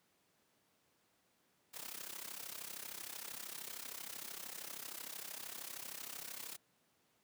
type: noise with amplitude modulation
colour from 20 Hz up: white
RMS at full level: -44 dBFS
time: 1.73-6.57 s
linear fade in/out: 20 ms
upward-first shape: sine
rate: 33 Hz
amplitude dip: 80%
effects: pink hiss -75 dBFS RMS until 7.23 s + high-pass 150 Hz 12 dB/octave